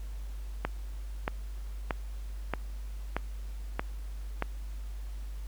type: click train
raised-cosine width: 0.5 ms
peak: -14 dBFS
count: 7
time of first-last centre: 0.65-4.424 s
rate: 1.59 Hz
effects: added 50 Hz sine -36 dBFS peak until 5.47 s + pink hiss -57 dBFS RMS until 5.47 s